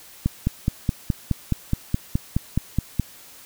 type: click train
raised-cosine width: 5 ms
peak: -7 dBFS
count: 14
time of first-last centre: 0.26-2.997 s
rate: 4.75 Hz
effects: white hiss -46 dBFS RMS until 3.45 s